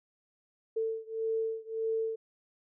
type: beating tone pair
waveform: sine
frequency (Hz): 446 / 447.7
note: A4 / A4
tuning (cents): +23 / +30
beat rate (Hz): 1.7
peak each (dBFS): -33 / -34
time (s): 0.76-2.16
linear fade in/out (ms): 10
effects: none